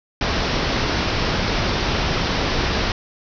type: low-pass noise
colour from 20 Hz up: pink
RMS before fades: -21 dBFS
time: 0.21-2.92 s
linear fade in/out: 2 ms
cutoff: 5700 Hz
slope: 96 dB/octave
effects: none